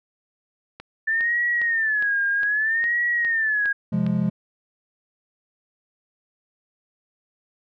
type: click train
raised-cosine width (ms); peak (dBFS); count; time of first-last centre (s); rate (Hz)
0.3; -21; 9; 0.8-4.065; 2.45
type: tone with vibrato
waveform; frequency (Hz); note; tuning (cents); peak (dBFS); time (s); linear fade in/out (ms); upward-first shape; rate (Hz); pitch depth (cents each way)
sine; 1760; A6; 0; -19; 1.07-3.73; 10; sine; 0.63; 150
type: chord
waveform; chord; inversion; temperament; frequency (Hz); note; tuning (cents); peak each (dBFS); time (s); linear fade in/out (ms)
triangle; F minor; second; equal; 130.81 / 174.61 / 207.7; C3 / F3 / Ab3; 0 / 0 / 0; -25 / -21 / -21; 3.92-4.3; 10
effects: none